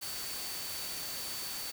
sine tone in noise, 4527 Hz, C#8, 36 cents sharp, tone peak -43 dBFS, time 0.01-1.72 s, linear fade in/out 20 ms, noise white, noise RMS -40 dBFS, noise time 0.01-1.72 s, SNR -6 dB, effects none

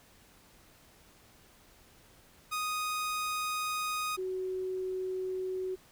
sawtooth / sine tone pair in turn, 1244.5 / 373.1 Hz, D#6 / F#4, 0 / +14 cents, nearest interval octave + major sixth, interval 2086 cents, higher first, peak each -28 / -32 dBFS, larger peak first, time 2.51-4.17 / 4.17-5.76 s, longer first, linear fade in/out 20 ms, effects pink hiss -60 dBFS RMS until 5.91 s

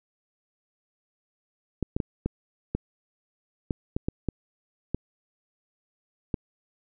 clicks, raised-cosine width 3 ms, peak -13 dBFS, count 11, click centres 1.827 / 1.965 / 2.002 / 2.26 / 2.75 / 3.708 / 3.965 / 4.085 / 4.287 / 4.946 / 6.342 s, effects none

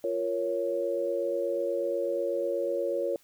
sine chord, Bb minor, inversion second, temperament equal, 349.2 / 466.2 / 554.4 Hz, F4 / Bb4 / Db5, 0 / 0 / 0 cents, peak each -33 / -32 / -29 dBFS, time 0.04-3.16 s, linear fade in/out 2 ms, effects white hiss -62 dBFS RMS until 3.23 s

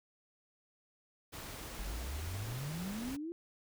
pink noise, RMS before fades -46 dBFS, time 1.32-3.17 s, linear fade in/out 20 ms
sine exponential sweep, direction up, 44.91 to 349.2 Hz, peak -38 dBFS, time 1.79-3.32 s, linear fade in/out 0 ms
effects none

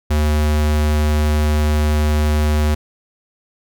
square tone, 75.5 Hz, D2, 48 cents sharp, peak -14 dBFS, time 0.1-2.75 s, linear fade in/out 10 ms, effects none

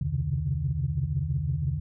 sine tone cluster, 70 / 84.5 / 130.2 / 136.2 / 151.7 Hz, C#2 / E2 / C3 / C#3 / D#3, +18 / +43 / -8 / -30 / -44 cents, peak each -36 / -31 / -31 / -31 / -30 dBFS, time 0.01-1.8 s, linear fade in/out 5 ms, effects tanh soft clip ceiling -14 dBFS

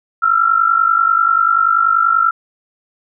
sine tone pair together, 1326.7 / 1377 Hz, E6 / F6, +11 / -25 cents, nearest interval minor second, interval 64 cents, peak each -13 dBFS, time 0.22-2.31 s, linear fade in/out 10 ms, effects none

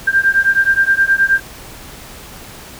sine beating tone pair, 1583 / 1592.5 Hz, G6 / G6, +17 / +27 cents, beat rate 9.5 Hz, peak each -13 dBFS, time 0.07-1.4 s, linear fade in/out 10 ms, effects pink hiss -35 dBFS RMS until 2.79 s

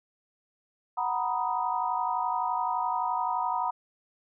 sine chord, B major seventh, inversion second, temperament equal with one note detuned, 740 / 936.1 / 987.8 / 1244.5 Hz, F#5 / A#5 / B5 / D#6, 0 / +7 / 0 / 0 cents, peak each -32 / -30 / -31 / -35 dBFS, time 0.97-3.71 s, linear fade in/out 10 ms, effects none

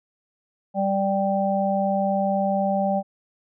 harmonic tone, 196 Hz, G3, in tune, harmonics 1 / 3 / 4, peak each -24 / -24 / -24 dBFS, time 0.74-3.03 s, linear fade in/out 50 ms, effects none

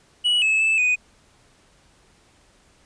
triangle tone with pitch steps, 2930 / 2596 / 2628 / 2488 Hz, F#7 / E7 / E7 / D#7, -18 / -27 / -6 / -1 cents, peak -15 dBFS, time 0.24-0.96 s, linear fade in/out 20 ms, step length 180 ms, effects pink hiss -57 dBFS RMS until 2.85 s + resampled to 22050 Hz

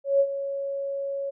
sine tone with ADSR envelope, 554.4 Hz, C#5, in tune, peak -15 dBFS, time 0.04-1.31 s, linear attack 160 ms, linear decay 61 ms, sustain -12 dB, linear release 20 ms, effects none

